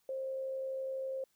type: tone with amplitude modulation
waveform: sine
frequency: 530 Hz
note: C5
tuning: 22 cents sharp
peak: -34 dBFS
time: 0.09-1.24 s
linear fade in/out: 2 ms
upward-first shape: sine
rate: 72 Hz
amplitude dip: 25%
effects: white hiss -75 dBFS RMS until 1.35 s